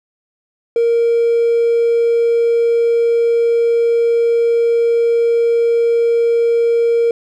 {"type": "tone with hard clipping", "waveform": "triangle", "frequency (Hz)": 466.2, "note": "A#4", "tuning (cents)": 0, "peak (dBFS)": -11, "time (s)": [0.76, 7.11], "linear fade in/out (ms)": 2, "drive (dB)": 4, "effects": []}